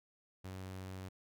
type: tone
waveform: sawtooth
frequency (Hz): 94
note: F#2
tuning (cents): +28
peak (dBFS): -40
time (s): 0.44-1.09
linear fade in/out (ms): 10
effects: none